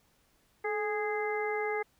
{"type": "harmonic tone with a mistuned harmonic", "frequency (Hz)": 414.2, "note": "G#4", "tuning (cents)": -5, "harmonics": [1, 2, 3, 4, 5], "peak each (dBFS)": [-32, -36, -42, -41, -37], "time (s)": [0.64, 1.83], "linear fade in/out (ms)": 10, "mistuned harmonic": 1, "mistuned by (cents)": 60, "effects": ["pink hiss -69 dBFS RMS until 1.99 s"]}